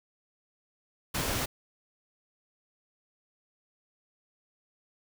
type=noise; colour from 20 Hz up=pink; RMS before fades=-31 dBFS; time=1.14-1.46 s; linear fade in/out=10 ms; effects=none